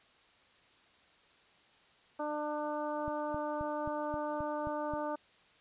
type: harmonic tone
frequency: 299 Hz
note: D4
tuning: 31 cents sharp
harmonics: 1 / 2 / 3 / 4 / 5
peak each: -40 / -37 / -39 / -43 / -49 dBFS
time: 2.19-5.16 s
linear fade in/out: 10 ms
type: click train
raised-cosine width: 5 ms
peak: -31 dBFS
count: 8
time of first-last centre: 3.08-4.937 s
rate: 3.77 Hz
effects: white hiss -64 dBFS RMS until 5.6 s + resampled to 8000 Hz